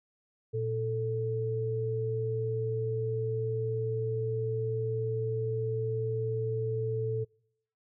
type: tone pair together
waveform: sine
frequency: 116.54 / 440.4 Hz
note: A#2 / A4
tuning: 0 / +2 cents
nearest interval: octave + major seventh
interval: 2302 cents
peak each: -32 / -31 dBFS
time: 0.53-7.25 s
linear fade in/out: 20 ms
effects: noise-tail reverb RT60 0.7 s tail -26 dB re dry